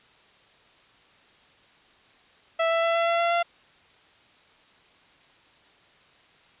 sawtooth tone with pitch steps, 659.3 / 663.9 / 668.5 / 673.2 / 677.8 / 682.6 / 687.3 Hz, E5 / E5 / E5 / E5 / E5 / F5 / F5, 0 / +12 / +24 / +36 / +48 / -40 / -28 cents, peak -17 dBFS, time 2.59-3.43 s, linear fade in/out 10 ms, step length 120 ms, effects white hiss -57 dBFS RMS until 6.6 s + resampled to 8000 Hz

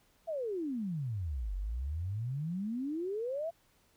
sine exponential two-way sweep, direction down then up, 687 to 45.15 to 687 Hz, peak -33 dBFS, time 0.27-3.51 s, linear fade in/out 20 ms, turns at 1.55 s, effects pink hiss -69 dBFS RMS until 3.96 s

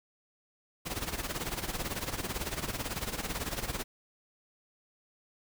pink noise with tremolo, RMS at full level -33 dBFS, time 0.85-3.84 s, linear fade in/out 20 ms, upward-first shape sine, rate 18 Hz, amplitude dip 75%, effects none

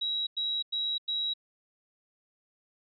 sine tone bursts, 3863 Hz, B7, 39 cents flat, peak -28 dBFS, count 4, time 0.01-1.338 s, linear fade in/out 10 ms, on 260 ms, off 96 ms, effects none

